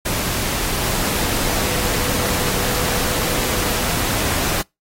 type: tone in noise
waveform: sine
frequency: 493.9 Hz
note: B4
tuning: in tune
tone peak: -31 dBFS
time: 1.47-3.83 s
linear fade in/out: 10 ms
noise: pink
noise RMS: -21 dBFS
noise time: 0.05-4.62 s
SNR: -13 dB
effects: noise-tail reverb RT60 0.2 s tail -25 dB re dry + AAC 48 kbps